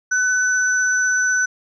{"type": "tone pair together", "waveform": "sine", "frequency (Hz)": [1500, 5992], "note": ["F#6", "F#8"], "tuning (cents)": [23, 21], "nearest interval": "2 octaves", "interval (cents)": 2398, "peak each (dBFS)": [-16, -23], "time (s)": [0.11, 1.46], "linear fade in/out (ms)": 10, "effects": []}